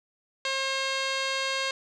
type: tone with low-pass filter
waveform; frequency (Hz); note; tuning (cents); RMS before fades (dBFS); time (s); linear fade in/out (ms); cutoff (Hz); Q
10% pulse; 536; C5; +42; -29; 0.45-1.71; 2; 5200; 9.1
effects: none